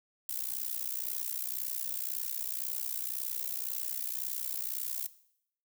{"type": "noise with amplitude modulation", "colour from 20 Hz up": "violet", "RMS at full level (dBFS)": -32, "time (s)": [0.29, 5.07], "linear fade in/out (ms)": 2, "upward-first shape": "sine", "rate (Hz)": 61.9, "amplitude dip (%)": 95, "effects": ["noise-tail reverb RT60 0.7 s tail -17 dB re dry"]}